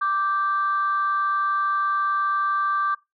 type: tone pair together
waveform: sine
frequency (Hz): 1173 / 1568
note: D6 / G6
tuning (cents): -2 / 0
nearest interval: perfect fourth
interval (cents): 502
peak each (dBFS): -20 / -27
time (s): 0.01-2.95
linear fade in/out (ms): 10
effects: noise-tail reverb RT60 0.2 s tail -21 dB re dry + tanh soft clip ceiling -13 dBFS